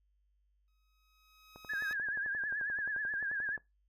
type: tone with exponential growth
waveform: 15% pulse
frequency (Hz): 1268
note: D#6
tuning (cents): +32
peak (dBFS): -38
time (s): 0.68-1.93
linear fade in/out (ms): 0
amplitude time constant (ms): 270
type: click train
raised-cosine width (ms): 1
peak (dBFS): -36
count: 24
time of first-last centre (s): 1.56-3.578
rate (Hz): 11.4
type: tone with vibrato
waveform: sine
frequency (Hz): 1661.2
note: G#6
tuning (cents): 0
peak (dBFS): -33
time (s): 1.69-3.57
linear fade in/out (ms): 10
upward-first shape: triangle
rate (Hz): 9.3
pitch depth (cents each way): 96
effects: noise-tail reverb RT60 0.2 s tail -20 dB re dry + added 50 Hz sine -70 dBFS peak until 3.88 s